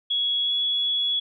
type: tone with pitch glide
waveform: sine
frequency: 3347 to 3374 Hz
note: G#7 to G#7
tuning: +13 to +27 cents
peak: -21 dBFS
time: 0.1-1.2 s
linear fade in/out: 10 ms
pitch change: +14 cents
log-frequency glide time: 0.44-0.51 s
effects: none